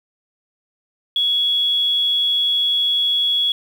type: tone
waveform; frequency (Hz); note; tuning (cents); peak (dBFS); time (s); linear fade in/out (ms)
sine; 3356; G#7; +17; -15; 1.16-3.52; 2
effects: 7-bit